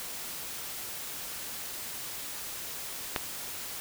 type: click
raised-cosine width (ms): 0.3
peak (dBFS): -11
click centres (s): 3.162
effects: white hiss -39 dBFS RMS until 3.8 s